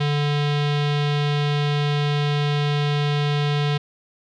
square tone with low-pass filter, 146.1 Hz, D3, 9 cents flat, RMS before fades -21 dBFS, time 0-3.78 s, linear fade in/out 10 ms, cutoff 3600 Hz, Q 2.7, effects none

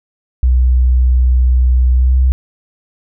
sine tone with pitch glide, 62.6 to 64.29 Hz, B1 to C2, +24 to -30 cents, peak -7 dBFS, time 0.43-2.32 s, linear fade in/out 0 ms, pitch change +46 cents, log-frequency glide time 1.93-2.17 s, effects none

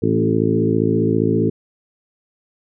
harmonic tone with a mistuned harmonic, 55 Hz, A1, in tune, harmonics 2 / 3 / 4 / 5 / 6 / 7 / 8, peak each -22 / -22 / -22 / -22 / -22 / -22 / -22 dBFS, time 0.02-1.5 s, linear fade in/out 10 ms, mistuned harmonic 5, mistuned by -16 cents, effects none

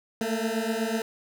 20% pulse beating tone pair, 220 / 228.1 Hz, A3 / A#3, 0 / -37 cents, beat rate 8.1 Hz, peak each -24 dBFS, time 0.21-1.02 s, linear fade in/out 2 ms, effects none

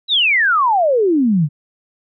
sine exponential sweep, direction down, 4000 to 138.59 Hz, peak -11 dBFS, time 0.08-1.49 s, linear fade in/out 50 ms, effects none

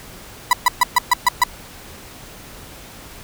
35% pulse tone bursts, 987.8 Hz, B5, in tune, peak -8 dBFS, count 7, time 0.51-1.437 s, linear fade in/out 2 ms, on 21 ms, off 130 ms, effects pink hiss -39 dBFS RMS until 3.23 s

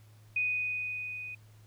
sine tone with level ramp, 2488 Hz, D#7, 1 cent flat, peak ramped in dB -26 to -39 dBFS, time 0.36-1.35 s, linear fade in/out 5 ms, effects added 107 Hz sine -54 dBFS peak until 1.66 s + pink hiss -65 dBFS RMS until 1.66 s

